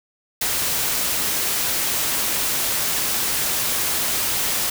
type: noise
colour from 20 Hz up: white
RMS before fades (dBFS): -22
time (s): 0.41-4.7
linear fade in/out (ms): 5
effects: none